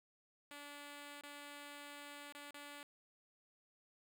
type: tone with dropouts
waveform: 5% pulse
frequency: 289 Hz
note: D4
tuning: 28 cents flat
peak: -39 dBFS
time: 0.51-2.83 s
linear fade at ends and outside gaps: 1 ms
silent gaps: 1.211-1.234 / 2.324-2.349 / 2.508-2.543 s
effects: none